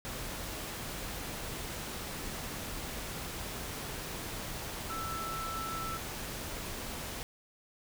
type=tone in noise; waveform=sine; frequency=1324 Hz; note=E6; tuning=7 cents sharp; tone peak=-37 dBFS; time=4.9-5.97 s; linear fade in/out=0 ms; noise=pink; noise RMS=-40 dBFS; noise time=0.05-7.23 s; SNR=0 dB; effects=none